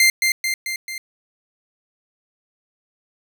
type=tone with echo; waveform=sawtooth; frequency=2093 Hz; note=C7; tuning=in tune; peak=-8 dBFS; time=0-0.1 s; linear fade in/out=2 ms; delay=220 ms; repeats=4; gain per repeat=-4 dB; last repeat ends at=0.98 s; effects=none